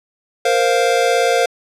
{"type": "chord", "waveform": "square", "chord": "Bb suspended second", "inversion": "none", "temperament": "equal", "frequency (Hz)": [466.2, 523.3, 698.5], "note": ["Bb4", "C5", "F5"], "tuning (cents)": [0, 0, 0], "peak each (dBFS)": -18, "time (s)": [0.45, 1.46], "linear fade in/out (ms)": 5, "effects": ["low-pass 9000 Hz 12 dB/octave"]}